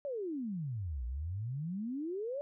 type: exponential two-way sweep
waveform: sine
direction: down then up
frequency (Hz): 590 to 57.6 to 590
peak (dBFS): -35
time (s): 0.05-2.41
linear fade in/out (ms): 0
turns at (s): 1.05
effects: none